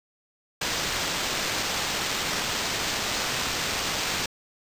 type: noise with sample-and-hold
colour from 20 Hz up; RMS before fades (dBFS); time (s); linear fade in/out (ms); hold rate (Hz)
white; -28; 0.61-4.26; 5; 11025
effects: resampled to 32000 Hz